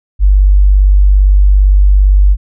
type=tone; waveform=sine; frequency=48.8 Hz; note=G1; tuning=7 cents flat; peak=-3 dBFS; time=0.19-2.37 s; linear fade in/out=50 ms; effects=none